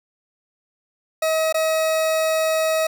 40% pulse tone with dropouts, 637 Hz, D#5, 41 cents sharp, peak -17 dBFS, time 1.22-2.87 s, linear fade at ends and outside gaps 5 ms, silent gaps 1.526-1.543 s, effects none

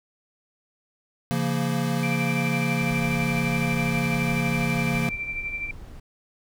square chord, Bb minor, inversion first, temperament equal with one note detuned, 138.59 / 171.91 / 233.1 Hz, Db3 / F3 / Bb3, 0 / -27 / 0 cents, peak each -28 dBFS, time 1.31-5.09 s, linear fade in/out 0 ms
sine tone with tremolo, 2349 Hz, D7, in tune, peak -26 dBFS, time 2.03-5.71 s, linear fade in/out 2 ms, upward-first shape sine, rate 12 Hz, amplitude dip 55%
brown noise, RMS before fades -40 dBFS, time 2.81-6 s, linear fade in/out 5 ms
effects none

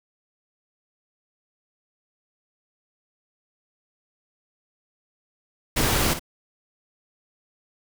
pink noise with echo, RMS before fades -22 dBFS, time 5.76-6.14 s, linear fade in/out 10 ms, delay 55 ms, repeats 1, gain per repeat -10 dB, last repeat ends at 6.195 s, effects none

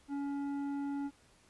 sine tone with tanh clipping, 281.9 Hz, C#4, 29 cents sharp, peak -36 dBFS, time 0.08-1.11 s, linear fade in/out 50 ms, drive 10 dB, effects pink hiss -65 dBFS RMS until 1.49 s + resampled to 24000 Hz

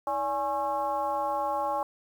sine tone with frequency modulation, 833 Hz, G#5, 5 cents sharp, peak -26 dBFS, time 0.07-1.83 s, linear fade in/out 2 ms, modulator 256 Hz, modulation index 1.1, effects 9-bit

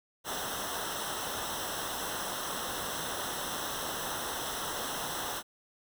pink noise with comb filter, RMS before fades -36 dBFS, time 0.24-5.43 s, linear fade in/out 50 ms, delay 0.43 ms, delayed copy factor -0.85, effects none

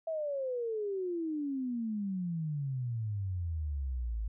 sine exponential sweep, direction down, 659.3 to 51.9 Hz, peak -32 dBFS, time 0.07-4.28 s, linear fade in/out 5 ms, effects none

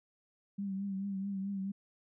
sine tone with vibrato, 196 Hz, G3, in tune, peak -34 dBFS, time 0.58-1.72 s, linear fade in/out 10 ms, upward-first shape triangle, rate 4.6 Hz, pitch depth 54 cents each way, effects none

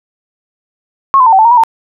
sine tone with pitch steps, 1089 / 1014 / 902 / 767 / 878 / 932 / 977 / 906 Hz, C#6 / B5 / A5 / G5 / A5 / A#5 / B5 / A#5, -31 / +45 / +43 / -38 / -4 / -1 / -19 / -50 cents, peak -3 dBFS, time 1.14-1.636 s, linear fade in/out 0 ms, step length 62 ms, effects none

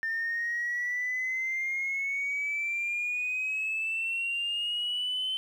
sine exponential sweep, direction up, 1796 to 3075 Hz, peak -27 dBFS, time 0.03-5.37 s, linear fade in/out 0 ms, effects tanh soft clip ceiling -25 dBFS + 10-bit

